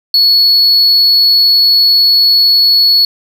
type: tone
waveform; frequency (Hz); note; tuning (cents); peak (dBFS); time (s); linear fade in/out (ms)
triangle; 4389; C#8; -18; -4; 0.14-3.05; 2
effects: none